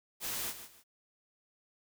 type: noise with echo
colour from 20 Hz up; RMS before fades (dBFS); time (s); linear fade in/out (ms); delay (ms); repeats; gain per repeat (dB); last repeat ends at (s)
white; -37; 0.2-0.54; 50; 150; 2; -11; 0.84
effects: none